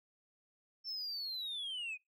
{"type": "linear sweep", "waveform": "sine", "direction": "down", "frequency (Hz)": [5400, 2439], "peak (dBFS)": -36, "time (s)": [0.84, 1.98], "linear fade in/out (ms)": 50, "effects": ["noise-tail reverb RT60 0.2 s tail -26 dB re dry", "tanh soft clip ceiling -37 dBFS"]}